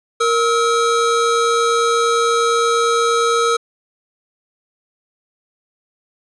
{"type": "tone pair together", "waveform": "square", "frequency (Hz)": [466.2, 1290], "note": ["A#4", "E6"], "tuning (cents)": [0, -38], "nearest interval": "octave + tritone", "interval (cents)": 1762, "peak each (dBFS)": -17, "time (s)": [0.2, 3.57], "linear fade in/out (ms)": 10, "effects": ["resampled to 22050 Hz"]}